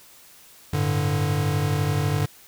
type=chord; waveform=square; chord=G suspended second; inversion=none; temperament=equal; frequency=98 / 110 / 146.83 Hz; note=G2 / A2 / D3; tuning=0 / 0 / 0 cents; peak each=-26 / -30 / -24 dBFS; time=0.73-2.26 s; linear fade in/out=5 ms; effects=white hiss -50 dBFS RMS until 2.47 s